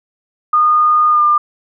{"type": "tone with pitch glide", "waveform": "sine", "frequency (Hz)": [1224, 1200.2], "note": ["D#6", "D6"], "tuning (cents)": [-29, 37], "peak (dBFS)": -8, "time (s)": [0.53, 1.38], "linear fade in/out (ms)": 5, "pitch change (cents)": -34, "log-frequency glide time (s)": [1.1, 1.22], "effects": []}